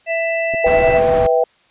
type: harmonic tone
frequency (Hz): 662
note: E5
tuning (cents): +7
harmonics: 1 / 3 / 4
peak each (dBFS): -18 / -23 / -24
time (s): 0.06-1.01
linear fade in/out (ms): 50
type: clicks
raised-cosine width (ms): 2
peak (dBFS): -18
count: 2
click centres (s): 0.538 / 0.546
type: chord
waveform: sine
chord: E minor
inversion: second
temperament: equal with one note detuned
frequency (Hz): 493.9 / 652.8 / 784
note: B4 / E5 / G5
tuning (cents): 0 / -17 / 0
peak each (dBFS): -14 / -16 / -19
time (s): 0.64-1.44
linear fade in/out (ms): 5
type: low-pass noise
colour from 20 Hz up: pink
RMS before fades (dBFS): -24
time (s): 0.66-1.27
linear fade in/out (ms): 5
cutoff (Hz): 2000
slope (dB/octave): 12
effects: white hiss -55 dBFS RMS until 1.7 s + resampled to 8000 Hz